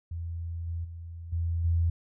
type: tone with level steps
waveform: sine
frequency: 84.1 Hz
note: E2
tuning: 35 cents sharp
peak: -32 / -30 / -38 / -26 / -22 dBFS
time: 0.11-1.9 s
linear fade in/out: 5 ms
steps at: 0.67 / 0.84 / 1.32 / 1.64 s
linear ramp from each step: 10 ms
effects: none